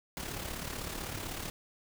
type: noise with amplitude modulation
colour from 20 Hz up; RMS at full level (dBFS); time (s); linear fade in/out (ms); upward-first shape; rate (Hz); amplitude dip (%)
pink; -37; 0.17-1.5; 0; sine; 35.9; 55
effects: none